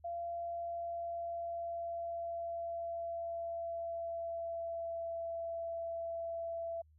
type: tone with pitch glide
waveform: sine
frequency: 685 to 669.7 Hz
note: F5 to E5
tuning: -34 to +27 cents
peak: -37 dBFS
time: 0.04-6.82 s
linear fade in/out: 10 ms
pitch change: -39 cents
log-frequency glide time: 0.15-5.14 s
effects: added 77 Hz sine -62 dBFS peak until 6.98 s